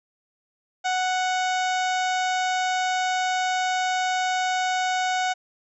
harmonic tone, 740 Hz, F#5, in tune, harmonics 1 / 2 / 3 / 4 / 5 / 6 / 7 / 8 / 9 / 10, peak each -23 / -29 / -33 / -36 / -36 / -43 / -42 / -42 / -40 / -44 dBFS, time 0.84-5.34 s, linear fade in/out 20 ms, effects none

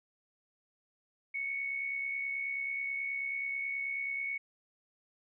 sine tone with amplitude modulation, 2217 Hz, C#7, in tune, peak -31 dBFS, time 1.34-4.38 s, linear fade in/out 10 ms, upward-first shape sine, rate 69.3 Hz, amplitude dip 45%, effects none

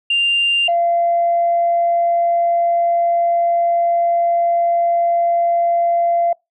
sine tone pair in turn, 2791 / 686.4 Hz, F7 / F5, -2 / -30 cents, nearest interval 2 octaves, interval 2428 cents, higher first, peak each -12 dBFS, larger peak neither, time 0.1-0.68 / 0.68-6.33 s, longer second, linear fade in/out 5 ms, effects noise-tail reverb RT60 0.2 s tail -26 dB re dry + tanh soft clip ceiling -8 dBFS

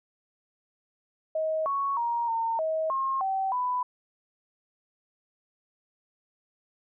sine tone with pitch steps, 632 / 1110 / 941 / 911 / 636 / 1072 / 770 / 995 Hz, D#5 / C#6 / A#5 / A#5 / D#5 / C6 / G5 / B5, +27 / +2 / +16 / -40 / +38 / +42 / -31 / +13 cents, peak -25 dBFS, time 1.35-3.83 s, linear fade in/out 5 ms, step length 310 ms, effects none

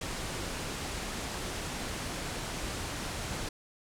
pink low-pass noise, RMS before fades -37 dBFS, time 0.01-3.49 s, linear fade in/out 5 ms, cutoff 10000 Hz, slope 24 dB/octave, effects none

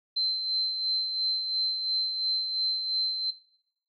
sine tone with tremolo, 4095 Hz, C8, 38 cents flat, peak -23 dBFS, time 0.16-3.31 s, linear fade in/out 10 ms, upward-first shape sine, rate 2.9 Hz, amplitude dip 45%, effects noise-tail reverb RT60 0.8 s tail -20 dB re dry

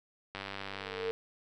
click train, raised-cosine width 0.3 ms, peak -23 dBFS, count 75, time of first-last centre 0.35-1.103 s, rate 98.3 Hz
sine tone with exponential growth, 453.2 Hz, A#4, 49 cents flat, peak -29 dBFS, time 0.55-1.11 s, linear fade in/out 0 ms, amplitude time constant 120 ms
effects none

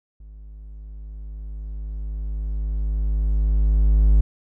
triangle tone with level ramp, 51.91 Hz, G#1, in tune, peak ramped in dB -37 to -9 dBFS, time 0.2-4.21 s, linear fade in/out 5 ms, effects none

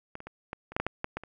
clicks, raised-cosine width 0.5 ms, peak -23 / -28 / -26 / -20 / -28 / -13 / -13 / -14 / -15 / -18 / -28 dBFS, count 11, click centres 0.154 / 0.204 / 0.27 / 0.531 / 0.72 / 0.765 / 0.8 / 0.866 / 1.044 / 1.17 / 1.236 s, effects none

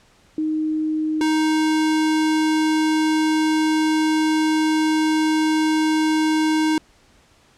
sine / square tone pair in turn, 311.1 / 312.4 Hz, D#4 / D#4, 0 / +7 cents, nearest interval unison, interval 7 cents, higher second, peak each -19 / -17 dBFS, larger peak second, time 0.38-1.21 / 1.21-6.78 s, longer second, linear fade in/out 2 ms, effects pink hiss -55 dBFS RMS until 7.57 s + low-pass 8000 Hz 12 dB/octave

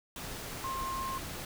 sine tone in noise, 1062 Hz, C6, 25 cents sharp, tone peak -34 dBFS, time 0.64-1.18 s, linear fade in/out 2 ms, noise pink, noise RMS -41 dBFS, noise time 0.16-1.45 s, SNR +4 dB, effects none

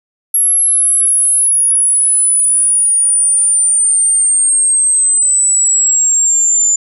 sine linear sweep, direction down, 11250 to 7090 Hz, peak -8 dBFS, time 0.34-6.76 s, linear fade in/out 5 ms, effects none

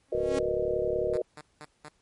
sawtooth tone with exponential growth, 274.2 Hz, C#4, 19 cents flat, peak -24 dBFS, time 0.08-0.39 s, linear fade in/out 5 ms, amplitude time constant 67 ms
sine chord, B major seventh, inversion second, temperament just, 370.4 / 463 / 493.9 / 617.4 Hz, F#4 / A#4 / B4 / D#5, +2 / -12 / 0 / -14 cents, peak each -31 dBFS, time 0.12-1.22 s, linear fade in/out 5 ms
click train, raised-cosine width 5 ms, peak -29 dBFS, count 37, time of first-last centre 0.15-1.156 s, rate 35.8 Hz
5% pulse tone bursts, 150.8 Hz, D3, 46 cents sharp, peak -31 dBFS, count 4, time 1.13-1.888 s, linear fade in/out 5 ms, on 47 ms, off 190 ms
effects pink hiss -69 dBFS RMS until 2.01 s + MP3 48 kbps

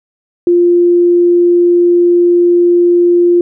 sine tone, 349.2 Hz, F4, in tune, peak -5 dBFS, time 0.47-3.41 s, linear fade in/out 2 ms, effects none

